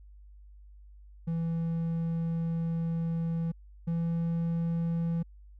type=tone pair in turn; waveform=triangle; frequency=165.7 / 167.24 Hz; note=E3 / E3; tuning=+9 / +25 cents; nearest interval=unison; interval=16 cents; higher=second; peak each=-26 / -25 dBFS; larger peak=second; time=1.27-3.52 / 3.87-5.23 s; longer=first; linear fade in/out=10 ms; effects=added 50 Hz sine -49 dBFS peak until 5.59 s